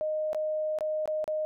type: tone with dropouts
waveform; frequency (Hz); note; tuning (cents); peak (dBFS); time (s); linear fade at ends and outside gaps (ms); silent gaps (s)
sine; 618; D#5; -12; -27; 0.01-1.45; 0; 0.331-0.347 / 0.787-0.808 / 1.057-1.076 / 1.242-1.278
effects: none